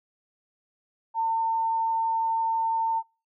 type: tone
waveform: sine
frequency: 903 Hz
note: A5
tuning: 45 cents sharp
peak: -22 dBFS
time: 1.14-3.03 s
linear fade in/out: 50 ms
effects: noise-tail reverb RT60 0.3 s tail -22 dB re dry